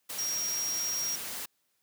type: tone in noise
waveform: sine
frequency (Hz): 5630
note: F8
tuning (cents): +13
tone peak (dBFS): -30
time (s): 0.18-1.16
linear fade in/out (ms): 10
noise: white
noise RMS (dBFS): -38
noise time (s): 0.09-1.46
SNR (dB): +5
effects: white hiss -75 dBFS RMS until 1.82 s + high-pass 100 Hz 12 dB/octave